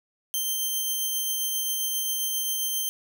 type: tone with tremolo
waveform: 5% pulse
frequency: 3136 Hz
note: G7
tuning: in tune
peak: -16 dBFS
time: 0.34-2.89 s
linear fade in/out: 0 ms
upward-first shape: triangle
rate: 7.5 Hz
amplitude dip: 25%
effects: none